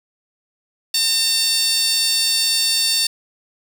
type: tone with high-pass filter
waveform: 15% pulse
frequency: 906 Hz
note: A#5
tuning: 50 cents flat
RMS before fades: -18 dBFS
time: 0.94-3.07 s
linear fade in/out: 5 ms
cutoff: 5000 Hz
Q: 4
effects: none